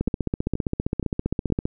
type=two click trains; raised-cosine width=3 ms; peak=-10 / -14 dBFS; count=26 / 4; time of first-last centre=0.01-1.655 / 0.08-1.502 s; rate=15.2 / 2.11 Hz; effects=none